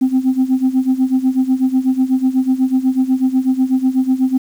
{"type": "tone with tremolo", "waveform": "sine", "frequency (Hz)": 260, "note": "C4", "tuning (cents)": -11, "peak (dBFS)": -7, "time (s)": [0.01, 4.38], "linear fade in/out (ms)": 10, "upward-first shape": "sine", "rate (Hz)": 8.1, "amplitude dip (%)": 85, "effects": ["tanh soft clip ceiling -7 dBFS", "7-bit"]}